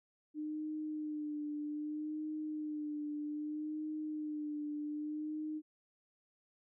sine tone with vibrato, 302.3 Hz, D#4, 50 cents flat, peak -37 dBFS, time 0.34-5.62 s, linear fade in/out 50 ms, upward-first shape sine, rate 0.63 Hz, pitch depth 32 cents each way, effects none

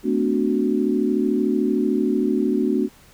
sine chord, B minor seventh, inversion third, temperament equal with one note detuned, 220 / 253.3 / 293.7 / 370 Hz, A3 / B3 / D4 / F#4, 0 / +44 / 0 / 0 cents, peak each -23 dBFS, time 0.03-2.89 s, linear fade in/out 50 ms, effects pink hiss -51 dBFS RMS until 3.13 s

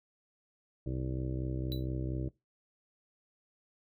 harmonic tone, 64.3 Hz, C2, 30 cents flat, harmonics 1 / 2 / 3 / 4 / 5 / 6 / 7 / 8 / 9, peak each -38 / -36 / -48 / -46 / -40 / -46 / -51 / -56 / -50 dBFS, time 0.86-2.29 s, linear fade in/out 5 ms
square tone with exponential decay, 3951 Hz, B7, in tune, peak -37 dBFS, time 1.72-1.86 s, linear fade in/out 0 ms, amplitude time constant 29 ms
effects noise-tail reverb RT60 0.2 s tail -20 dB re dry

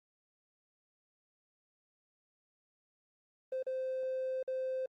triangle tone with dropouts, 520 Hz, C5, 11 cents flat, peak -30 dBFS, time 3.52-4.86 s, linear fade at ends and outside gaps 5 ms, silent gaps 3.627-3.666 / 4.429-4.477 s, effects tanh soft clip ceiling -30 dBFS + Opus 24 kbps

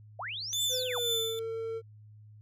sine linear two-way sweep, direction up then down, 554.4 to 7902 to 554.4 Hz, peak -35 dBFS, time 0.19-0.99 s, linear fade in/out 5 ms, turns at 0.63 s
40% pulse tone with tremolo, 3520 Hz, A7, in tune, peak -26 dBFS, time 0.53-1.39 s, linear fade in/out 0 ms, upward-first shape triangle, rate 2.1 Hz, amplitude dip 80%
triangle tone with pitch glide, 507 to 451.7 Hz, B4 to A4, +45 to +45 cents, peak -31 dBFS, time 0.69-1.82 s, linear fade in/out 50 ms, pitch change -200 cents, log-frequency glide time 0.86-1.2 s
effects added 106 Hz sine -50 dBFS peak until 2.41 s

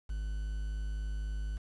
triangle tone with quantisation, 51.91 Hz, G#1, in tune, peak -31 dBFS, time 0.09-1.58 s, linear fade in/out 10 ms, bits 9, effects resampled to 24000 Hz

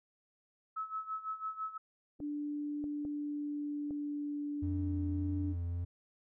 sine tone with tremolo, 1296 Hz, E6, 30 cents flat, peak -34 dBFS, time 0.76-1.78 s, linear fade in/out 10 ms, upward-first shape sine, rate 6 Hz, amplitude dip 80%
sine tone with pitch glide, 293.7 to 291.5 Hz, D4 to D4, 0 to -13 cents, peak -35 dBFS, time 2.19-5.55 s, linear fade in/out 50 ms, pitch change -13 cents, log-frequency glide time 2.95-4.45 s
clicks, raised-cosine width 2 ms, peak -34 dBFS, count 4, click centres 2.203 / 2.841 / 3.051 / 3.908 s
triangle tone with vibrato, 87.31 Hz, F2, in tune, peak -32 dBFS, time 4.62-5.85 s, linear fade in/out 10 ms, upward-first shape triangle, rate 1.7 Hz, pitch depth 30 cents each way
effects none

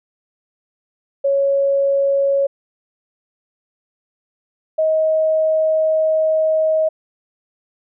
sine tone pair in turn, 554.4 / 631.3 Hz, C#5 / D#5, 0 / +25 cents, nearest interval major second, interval 225 cents, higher second, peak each -13 dBFS, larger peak neither, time 1.24-2.47 / 4.78-6.89 s, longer second, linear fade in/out 10 ms, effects none

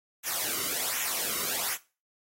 white noise with flanger, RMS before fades -31 dBFS, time 0.23-1.78 s, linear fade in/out 50 ms, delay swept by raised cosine 0.21 to 1.21 ms, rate 1.3 Hz, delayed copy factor -0.75, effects noise-tail reverb RT60 0.3 s tail -17 dB re dry + AAC 48 kbps

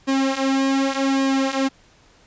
sawtooth tone with flanger, 270 Hz, C#4, 45 cents flat, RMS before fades -20 dBFS, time 0.07-1.69 s, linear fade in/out 20 ms, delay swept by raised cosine 1.4 to 6 ms, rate 0.86 Hz, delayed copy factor -0.8, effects pink hiss -54 dBFS RMS until 2.26 s + resampled to 16000 Hz

